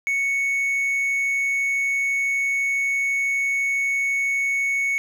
triangle tone, 2217 Hz, C#7, in tune, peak -18 dBFS, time 0.07-4.98 s, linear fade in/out 0 ms, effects none

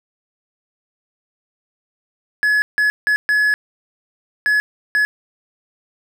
triangle tone bursts at uneven times, 1698 Hz, G#6, 38 cents sharp, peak -11 dBFS, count 6, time 2.43-2.62 / 2.78-2.9 / 3.07-3.16 / 3.29-3.54 / 4.46-4.6 / 4.95-5.05 s, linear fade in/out 0 ms, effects none

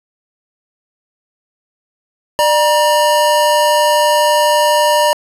square tone pair together, 598 / 950 Hz, D5 / A#5, +31 / +33 cents, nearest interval minor sixth, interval 802 cents, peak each -13 dBFS, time 2.39-5.13 s, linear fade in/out 0 ms, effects resampled to 32000 Hz + 7-bit

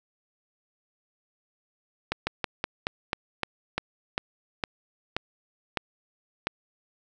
slowing click train, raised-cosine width 0.3 ms, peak -10 dBFS, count 13, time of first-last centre 2.12-6.47 s, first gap 150 ms, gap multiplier 1.15, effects none

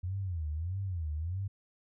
sine tone with vibrato, 86.1 Hz, F2, 24 cents flat, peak -32 dBFS, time 0.03-1.48 s, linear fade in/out 10 ms, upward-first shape sine, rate 1.6 Hz, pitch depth 230 cents each way, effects none

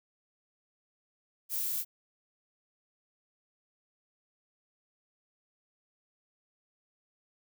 violet noise, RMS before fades -33 dBFS, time 1.49-1.85 s, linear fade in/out 50 ms, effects none

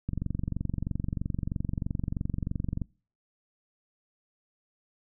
click train, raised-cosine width 5 ms, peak -18 dBFS, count 64, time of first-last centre 0.09-2.817 s, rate 23.1 Hz, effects noise-tail reverb RT60 0.4 s tail -24 dB re dry

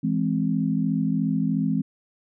sine chord, E augmented, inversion none, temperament equal, 164.81 / 207.7 / 261.6 Hz, E3 / G#3 / B#3, 0 / 0 / 0 cents, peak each -25 dBFS, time 0.03-1.82 s, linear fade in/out 10 ms, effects none

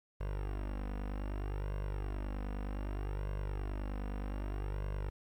sawtooth tone with flanger, 49.64 Hz, G1, 22 cents sharp, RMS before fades -38 dBFS, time 0.2-5.1 s, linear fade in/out 10 ms, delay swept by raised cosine 1.9 to 4.1 ms, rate 0.64 Hz, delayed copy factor +0.7, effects low-pass 2000 Hz 12 dB/octave + 11-bit

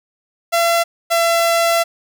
sawtooth tone pair in turn, 678 / 674.2 Hz, E5 / E5, +49 / +39 cents, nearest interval unison, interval 10 cents, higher first, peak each -9 dBFS, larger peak neither, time 0.52-0.84 / 1.1-1.84 s, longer second, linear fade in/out 20 ms, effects none

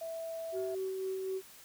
sine tone, 657 Hz, E5, 6 cents flat, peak -37 dBFS, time 0.01-0.75 s, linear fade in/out 5 ms
sine tone with tremolo, 379.9 Hz, F#4, 46 cents sharp, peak -32 dBFS, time 0.52-1.42 s, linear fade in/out 50 ms, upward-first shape sine, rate 4 Hz, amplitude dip 30%
effects tanh soft clip ceiling -27 dBFS + white hiss -55 dBFS RMS until 1.64 s

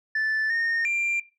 sine tone with pitch steps, 1755 / 1838 / 2376 Hz, A6 / A#6 / D7, -5 / -25 / +20 cents, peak -20 dBFS, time 0.15-1.2 s, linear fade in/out 5 ms, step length 350 ms, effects noise-tail reverb RT60 0.3 s tail -19 dB re dry + tanh soft clip ceiling -21 dBFS

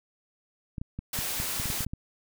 clicks, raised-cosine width 5 ms, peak -22 dBFS, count 11, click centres 0.782 / 0.815 / 0.99 / 1.189 / 1.401 / 1.599 / 1.657 / 1.702 / 1.807 / 1.866 / 1.935 s
white noise, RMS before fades -32 dBFS, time 1.13-1.85 s, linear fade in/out 5 ms
effects none

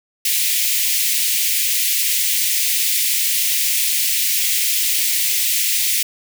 white high-pass noise, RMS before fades -18 dBFS, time 0.25-6.03 s, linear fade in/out 5 ms, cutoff 2000 Hz, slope 48 dB/octave, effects none

